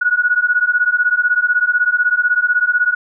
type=beating tone pair; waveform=sine; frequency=1453 / 1469 Hz; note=F#6 / F#6; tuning=-32 / -13 cents; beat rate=16 Hz; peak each=-15 dBFS; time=0.01-2.95 s; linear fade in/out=10 ms; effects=none

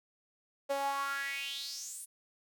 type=tone with high-pass filter sweep; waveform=sawtooth; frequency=277.2 Hz; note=C#4; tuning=in tune; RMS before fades=-37 dBFS; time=0.69-2.06 s; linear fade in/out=20 ms; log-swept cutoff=570 to 10000 Hz; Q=5.7; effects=none

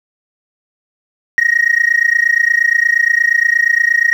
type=tone with amplitude modulation; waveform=sine; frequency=1880 Hz; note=A#6; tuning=14 cents sharp; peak=-4 dBFS; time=1.38-4.13 s; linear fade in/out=0 ms; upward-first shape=sine; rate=28.5 Hz; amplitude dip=95%; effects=tanh soft clip ceiling -4 dBFS + 7-bit

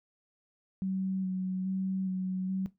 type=tone with vibrato; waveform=sine; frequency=188.1 Hz; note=F#3; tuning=29 cents sharp; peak=-29 dBFS; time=0.82-2.66 s; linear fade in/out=0 ms; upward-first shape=square; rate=1.2 Hz; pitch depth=16 cents each way; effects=noise-tail reverb RT60 0.2 s tail -17 dB re dry

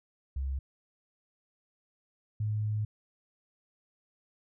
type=tone pair in turn; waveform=sine; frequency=67.2 / 106.67 Hz; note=C2 / G#2; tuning=+47 / +47 cents; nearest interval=minor sixth; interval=800 cents; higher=second; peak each=-30 / -28 dBFS; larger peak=second; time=0.36-0.59 / 2.4-2.85 s; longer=second; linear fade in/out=5 ms; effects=none

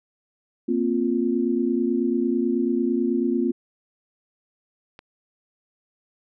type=chord; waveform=sine; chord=Bb suspended second; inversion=none; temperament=just; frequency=233.1 / 262.2 / 349.6 Hz; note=Bb3 / C4 / F4; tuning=0 / +4 / +2 cents; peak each=-24 dBFS; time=0.68-3.52 s; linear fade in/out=10 ms
type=click; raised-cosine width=0.3 ms; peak=-26 dBFS; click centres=4.991 s
effects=none

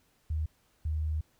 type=tone pair in turn; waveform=sine; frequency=77.78 / 77.47 Hz; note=D#2 / D#2; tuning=0 / -7 cents; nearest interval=unison; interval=7 cents; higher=first; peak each=-28 dBFS; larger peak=neither; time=0.3-0.46 / 0.85-1.21 s; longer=second; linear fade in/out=5 ms; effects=pink hiss -69 dBFS RMS until 1.39 s

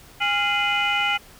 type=tone cluster; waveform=sine; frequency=816 / 1390 / 2067 / 2472 / 2957 Hz; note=G#5 / F6 / C7 / D#7 / F#7; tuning=-31 / -9 / -22 / -12 / -2 cents; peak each=-25 dBFS; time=0.2-1.18 s; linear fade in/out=20 ms; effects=tanh soft clip ceiling -12 dBFS + pink hiss -48 dBFS RMS until 1.39 s

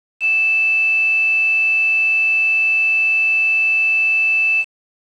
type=tone with quantisation; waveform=sine; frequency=2637 Hz; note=E7; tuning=in tune; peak=-12 dBFS; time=0.2-4.65 s; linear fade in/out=50 ms; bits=5; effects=low-pass 4000 Hz 12 dB/octave

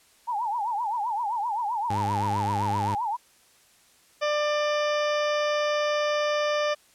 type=tone with vibrato; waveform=sine; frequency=890 Hz; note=A5; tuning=20 cents sharp; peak=-25 dBFS; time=0.27-3.17 s; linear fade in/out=20 ms; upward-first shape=triangle; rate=7.7 Hz; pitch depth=210 cents each way
type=tone; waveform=sawtooth; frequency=102.6 Hz; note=G#2; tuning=21 cents flat; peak=-24 dBFS; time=1.9-2.95 s; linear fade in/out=5 ms
type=harmonic tone; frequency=595 Hz; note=D5; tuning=22 cents sharp; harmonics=1 / 2 / 3 / 4 / 5 / 6 / 8 / 9 / 10; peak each=-24 / -30 / -34 / -36 / -38 / -40 / -42 / -43 / -44 dBFS; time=4.21-6.75 s; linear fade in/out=20 ms
effects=white hiss -59 dBFS RMS until 6.94 s + low-pass 11000 Hz 12 dB/octave

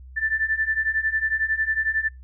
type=beating tone pair; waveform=sine; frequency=1760 / 1771 Hz; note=A6 / A6; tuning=0 / +11 cents; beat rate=11 Hz; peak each=-25 / -23 dBFS; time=0.16-2.09 s; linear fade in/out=20 ms; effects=noise-tail reverb RT60 0.2 s tail -26 dB re dry + added 64 Hz sine -40 dBFS peak until 2.23 s

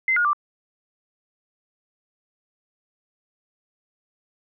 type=tone with pitch steps; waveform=sine; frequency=2068 / 1433 / 1177 Hz; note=C7 / F6 / D6; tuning=-21 / +44 / +3 cents; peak=-17 dBFS; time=0.08-0.332 s; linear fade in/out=2 ms; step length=84 ms; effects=none

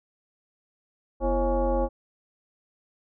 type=tone with frequency modulation; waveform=sine; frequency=246.8 Hz; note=B3; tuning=1 cent flat; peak=-21 dBFS; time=1.2-1.89 s; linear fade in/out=50 ms; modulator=292 Hz; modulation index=1.9; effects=none

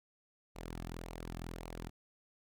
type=tone with flanger; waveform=sawtooth; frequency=42.04 Hz; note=E1; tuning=35 cents sharp; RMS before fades=-45 dBFS; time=0.55-1.9 s; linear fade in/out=20 ms; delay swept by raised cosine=0.58 to 2.08 ms; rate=1.8 Hz; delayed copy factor=-0.55; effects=none

